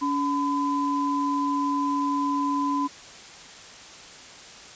sine tone pair together, 283.4 / 1010 Hz, C#4 / B5, +38 / +39 cents, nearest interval octave + minor seventh, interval 2201 cents, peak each -25 dBFS, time 0.01-2.88 s, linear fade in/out 20 ms, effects white hiss -44 dBFS RMS until 4.75 s + resampled to 16000 Hz

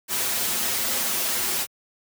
white noise with comb filter, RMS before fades -25 dBFS, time 0.08-1.67 s, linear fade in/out 50 ms, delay 6.7 ms, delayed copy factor -0.95, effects high-pass 100 Hz 12 dB/octave

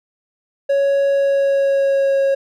triangle tone with pitch glide, 556 to 547.1 Hz, C#5 to C#5, +5 to -23 cents, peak -11 dBFS, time 0.69-2.35 s, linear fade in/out 10 ms, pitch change -28 cents, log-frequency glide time 1.08-2.19 s, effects none

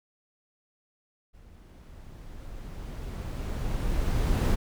brown noise with level ramp, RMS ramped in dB -52 to -22 dBFS, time 1.33-4.56 s, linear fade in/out 20 ms, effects none

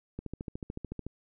click train, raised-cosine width 3 ms, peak -24 dBFS, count 13, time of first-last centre 0.19-1.066 s, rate 13.7 Hz, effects none

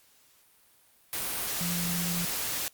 sine tone in noise, 173.6 Hz, F3, 10 cents flat, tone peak -31 dBFS, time 1.61-2.25 s, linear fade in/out 0 ms, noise white, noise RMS -32 dBFS, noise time 1.13-2.68 s, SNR -2 dB, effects white hiss -62 dBFS RMS until 2.73 s + Opus 48 kbps

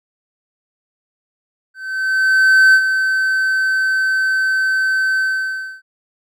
triangle tone with ADSR envelope, 1537 Hz, G6, 35 cents flat, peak -4 dBFS, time 1.74-5.82 s, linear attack 1000 ms, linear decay 64 ms, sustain -8 dB, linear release 630 ms, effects none

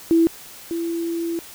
sine tone pair in turn, 330.8 / 335.8 Hz, E4 / E4, +6 / +32 cents, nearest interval unison, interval 26 cents, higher second, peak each -12 / -22 dBFS, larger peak first, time 0.11-0.27 / 0.71-1.39 s, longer second, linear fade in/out 0 ms, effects white hiss -41 dBFS RMS until 1.54 s

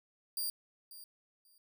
5% pulse tone with echo, 4768 Hz, D8, 25 cents sharp, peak -27 dBFS, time 0.37-0.5 s, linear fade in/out 2 ms, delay 540 ms, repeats 2, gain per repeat -15 dB, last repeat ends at 1.58 s, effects none

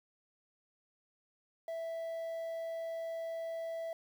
triangle tone with quantisation, 659.3 Hz, E5, in tune, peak -35 dBFS, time 1.68-3.93 s, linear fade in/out 2 ms, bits 10, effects none

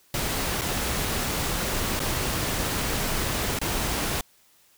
pink noise with dropouts, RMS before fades -27 dBFS, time 0.14-4.21 s, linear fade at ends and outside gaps 2 ms, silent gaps 0.612-0.617 / 1.994-2.001 / 3.589-3.614 s, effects white hiss -60 dBFS RMS until 4.77 s

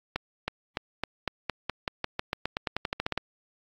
accelerating click train, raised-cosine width 0.3 ms, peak -12 dBFS, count 21, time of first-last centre 0.16-3.176 s, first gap 320 ms, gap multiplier 0.91, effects AAC 64 kbps

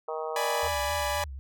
harmonic tone, 157.4 Hz, D#3, 20 cents sharp, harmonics 3 / 4 / 5 / 6 / 7 / 8, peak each -34 / -36 / -38 / -40 / -41 / -42 dBFS, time 0.08-0.68 s, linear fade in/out 5 ms
sawtooth chord, G# diminished, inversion second, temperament equal, 587.3 / 830.6 / 987.8 Hz, D5 / G#5 / B5, 0 / 0 / 0 cents, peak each -27 / -28 / -29 dBFS, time 0.36-1.24 s, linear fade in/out 2 ms
sine tone with vibrato, 73.42 Hz, D2, in tune, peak -36 dBFS, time 0.63-1.39 s, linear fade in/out 0 ms, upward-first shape sine, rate 3.9 Hz, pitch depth 190 cents each way
effects none

